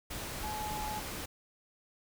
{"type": "tone in noise", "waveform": "sine", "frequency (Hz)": 850, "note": "G#5", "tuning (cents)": 40, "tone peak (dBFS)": -37, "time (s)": [0.43, 1], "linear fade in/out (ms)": 10, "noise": "pink", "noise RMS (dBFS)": -40, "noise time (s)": [0.1, 1.26], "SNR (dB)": 0, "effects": []}